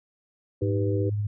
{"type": "chord", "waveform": "sine", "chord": "Eb augmented", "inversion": "none", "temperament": "equal", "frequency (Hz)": [311.1, 392, 493.9], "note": ["Eb4", "G4", "B4"], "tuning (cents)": [0, 0, 0], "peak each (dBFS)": [-30, -29, -31], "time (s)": [0.61, 1.1], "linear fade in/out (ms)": 10}
{"type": "tone with tremolo", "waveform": "sine", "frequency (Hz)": 103.83, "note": "G#2", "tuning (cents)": 0, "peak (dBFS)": -23, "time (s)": [0.62, 1.27], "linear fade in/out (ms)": 5, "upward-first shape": "sine", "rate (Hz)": 16, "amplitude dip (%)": 25}
{"effects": []}